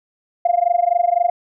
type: tone with amplitude modulation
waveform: sine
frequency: 698.5 Hz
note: F5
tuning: in tune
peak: -9 dBFS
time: 0.45-1.3 s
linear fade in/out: 5 ms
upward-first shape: sine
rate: 23.9 Hz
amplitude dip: 95%
effects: tanh soft clip ceiling -5 dBFS